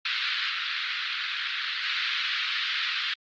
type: band-pass noise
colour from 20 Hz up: white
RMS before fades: -29 dBFS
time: 0.05-3.14 s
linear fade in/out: 5 ms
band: 1300 to 4200 Hz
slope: 48 dB/octave
effects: Opus 32 kbps